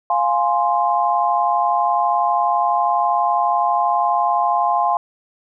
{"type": "chord", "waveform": "sine", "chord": "F minor", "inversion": "none", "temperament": "equal", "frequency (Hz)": [698.5, 830.6, 1046.5], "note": ["F5", "Ab5", "C6"], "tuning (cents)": [0, 0, 0], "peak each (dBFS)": -19, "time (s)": [0.1, 4.97], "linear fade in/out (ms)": 2, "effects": []}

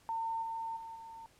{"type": "tone with level steps", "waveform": "sine", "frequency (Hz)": 906, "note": "A#5", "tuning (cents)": -50, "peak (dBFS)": [-33, -36, -43, -46], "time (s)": [0.09, 1.26], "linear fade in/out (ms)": 0, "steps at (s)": [0.42, 0.76, 0.95], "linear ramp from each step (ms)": 10, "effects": ["pink hiss -65 dBFS RMS until 1.39 s", "low-pass 12000 Hz 12 dB/octave"]}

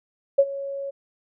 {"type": "tone with ADSR envelope", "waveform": "sine", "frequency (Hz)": 554, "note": "C#5", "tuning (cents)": -1, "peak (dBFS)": -10, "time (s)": [0.38, 0.91], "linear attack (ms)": 11, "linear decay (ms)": 53, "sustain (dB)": -18, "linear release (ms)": 17, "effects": []}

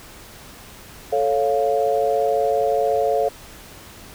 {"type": "chord", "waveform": "sine", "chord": "A augmented", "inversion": "none", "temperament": "equal", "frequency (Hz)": [440, 554.4, 698.5], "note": ["A4", "C#5", "E#5"], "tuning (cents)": [0, 0, 0], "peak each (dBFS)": -21, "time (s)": [1.12, 3.29], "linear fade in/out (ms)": 10, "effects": ["pink hiss -42 dBFS RMS until 4.14 s"]}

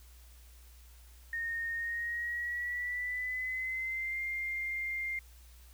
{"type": "tone with pitch glide", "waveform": "sine", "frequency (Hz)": [1845, 2107], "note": ["A#6", "C7"], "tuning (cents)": [-18, 12], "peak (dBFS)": -33, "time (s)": [1.33, 5.19], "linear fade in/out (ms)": 2, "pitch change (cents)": 230, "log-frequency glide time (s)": [1.74, 4.23], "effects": ["added 60 Hz sine -53 dBFS peak until 5.73 s", "white hiss -62 dBFS RMS until 5.73 s"]}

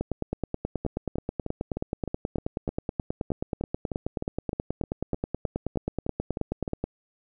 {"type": "two click trains", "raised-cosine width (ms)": 2, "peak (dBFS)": [-14, -17], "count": [65, 20], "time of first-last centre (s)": [[0.01, 6.84], [0.85, 6.678]], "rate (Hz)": [9.37, 3.26], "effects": []}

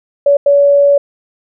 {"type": "tone bursts at uneven times", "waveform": "sine", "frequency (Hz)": 568, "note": "C#5", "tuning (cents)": 42, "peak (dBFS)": -5, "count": 2, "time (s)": [[0.26, 0.37], [0.46, 0.98]], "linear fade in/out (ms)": 5, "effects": []}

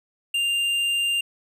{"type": "tone with tanh clipping", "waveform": "sine", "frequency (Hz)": 2794, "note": "F7", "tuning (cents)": 0, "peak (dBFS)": -22, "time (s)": [0.34, 1.21], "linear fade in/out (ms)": 5, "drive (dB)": 9, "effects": []}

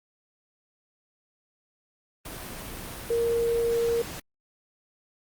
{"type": "tone in noise", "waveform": "sine", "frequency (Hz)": 466.2, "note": "A#4", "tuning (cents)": 0, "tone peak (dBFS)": -22, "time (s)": [3.1, 4.02], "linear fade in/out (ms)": 5, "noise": "pink", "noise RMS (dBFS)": -38, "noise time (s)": [2.25, 4.2], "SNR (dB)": 13, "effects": ["Opus 32 kbps"]}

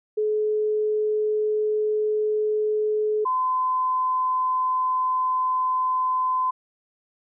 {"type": "tone pair in turn", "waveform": "sine", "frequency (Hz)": [426.8, 1022.8], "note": ["G#4", "C6"], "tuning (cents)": [47, -40], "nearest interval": "octave + minor third", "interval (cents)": 1513, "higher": "second", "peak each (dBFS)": -20, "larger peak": "neither", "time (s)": [[0.17, 3.25], [3.25, 6.51]], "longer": "second", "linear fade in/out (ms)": 10, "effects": []}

